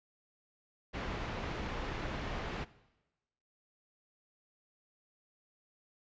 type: low-pass noise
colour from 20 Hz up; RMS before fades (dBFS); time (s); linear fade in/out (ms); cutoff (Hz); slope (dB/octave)
pink; -39; 0.93-2.65; 20; 2700; 12
effects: noise-tail reverb RT60 1.0 s tail -18 dB re dry + resampled to 16000 Hz